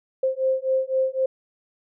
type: beating tone pair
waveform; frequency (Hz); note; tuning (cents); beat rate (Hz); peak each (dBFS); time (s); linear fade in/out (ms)
sine; 523.3 / 527.2; C5 / C5; 0 / +13; 3.9; -23; 0.23-1.26; 5
effects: none